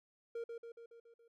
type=tone with echo; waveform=triangle; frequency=465.2 Hz; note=A#4; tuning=4 cents flat; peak=-37 dBFS; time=0.35-0.44 s; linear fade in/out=5 ms; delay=140 ms; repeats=6; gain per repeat=-4 dB; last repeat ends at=1.28 s; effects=none